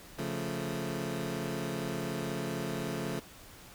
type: chord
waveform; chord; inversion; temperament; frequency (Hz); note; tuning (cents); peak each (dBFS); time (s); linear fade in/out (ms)
20% pulse; Db augmented; none; equal; 138.59 / 174.61 / 220; Db3 / F3 / A3; 0 / 0 / 0; -33; 0.18-3.2; 10
effects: pink hiss -52 dBFS RMS until 3.74 s